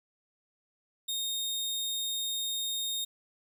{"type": "tone", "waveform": "sawtooth", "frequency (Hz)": 3700, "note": "A#7", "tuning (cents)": -14, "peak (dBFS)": -28, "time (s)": [1.08, 3.05], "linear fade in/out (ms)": 10, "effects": ["10-bit"]}